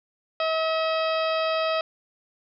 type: harmonic tone with a mistuned harmonic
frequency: 641 Hz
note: E5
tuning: 49 cents flat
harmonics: 1 / 2 / 3 / 4 / 5 / 6 / 7 / 8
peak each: -24 / -28 / -37 / -33 / -36 / -38 / -40 / -42 dBFS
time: 0.4-1.81 s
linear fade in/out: 2 ms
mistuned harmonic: 7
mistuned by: +84 cents
effects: none